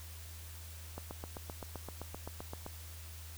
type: click train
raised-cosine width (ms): 1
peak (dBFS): -28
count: 14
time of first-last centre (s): 0.98-2.664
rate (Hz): 7.72
effects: added 81 Hz sine -47 dBFS peak until 3.37 s + white hiss -53 dBFS RMS until 3.37 s